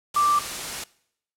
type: tone in noise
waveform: sine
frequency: 1174.7 Hz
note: D6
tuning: in tune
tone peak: -17 dBFS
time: 0.16-0.39 s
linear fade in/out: 5 ms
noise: white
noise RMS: -31 dBFS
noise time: 0.14-0.84 s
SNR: +11 dB
effects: noise-tail reverb RT60 0.7 s tail -22 dB re dry + low-pass 10000 Hz 12 dB/octave